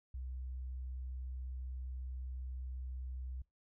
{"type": "tone", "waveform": "sine", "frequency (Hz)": 63.9, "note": "C2", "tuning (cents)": -40, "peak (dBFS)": -39, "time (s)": [0.14, 3.42], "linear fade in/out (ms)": 5, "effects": ["noise-tail reverb RT60 0.2 s tail -26 dB re dry", "tanh soft clip ceiling -36 dBFS"]}